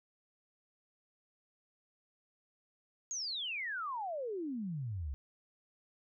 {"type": "exponential sweep", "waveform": "sine", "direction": "down", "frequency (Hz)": [6750, 64], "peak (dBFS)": -36, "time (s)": [3.11, 5.14], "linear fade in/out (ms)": 0, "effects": []}